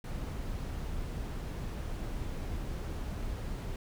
brown noise, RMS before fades -37 dBFS, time 0.04-3.76 s, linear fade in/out 2 ms, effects none

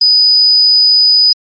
sine tone, 4978 Hz, D#8, in tune, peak -5 dBFS, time 0.01-1.33 s, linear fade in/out 5 ms, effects Opus 32 kbps

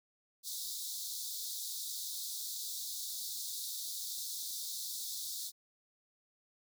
pink high-pass noise, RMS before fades -41 dBFS, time 0.43-5.52 s, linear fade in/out 50 ms, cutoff 3600 Hz, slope 96 dB/octave, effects none

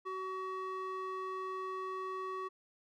square tone with band-pass filter, 376.8 Hz, F#4, 32 cents sharp, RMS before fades -40 dBFS, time 0.05-2.49 s, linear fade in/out 20 ms, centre 910 Hz, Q 3.6, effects none

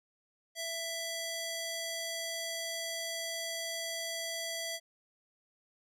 square tone with band-pass filter, 663 Hz, E5, 10 cents sharp, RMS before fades -38 dBFS, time 0.55-4.8 s, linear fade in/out 50 ms, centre 5800 Hz, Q 0.72, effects none

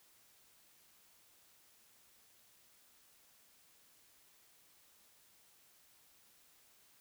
silence, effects white hiss -67 dBFS RMS until 7 s

